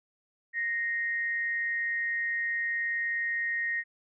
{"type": "tone pair together", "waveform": "sine", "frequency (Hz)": [1864.7, 2084], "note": ["A#6", "C7"], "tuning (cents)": [0, -7], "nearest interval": "major second", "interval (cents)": 193, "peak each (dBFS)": [-28, -38], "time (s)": [0.53, 3.84], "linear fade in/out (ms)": 50, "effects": []}